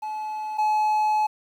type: tone pair in turn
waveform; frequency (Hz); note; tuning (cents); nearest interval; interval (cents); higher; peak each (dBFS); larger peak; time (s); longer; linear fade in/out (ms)
triangle; 859 / 854.3; A5 / G#5; -42 / +49; unison; 9; first; -26 / -17; second; 0.02-0.58 / 0.58-1.27; second; 10
effects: 9-bit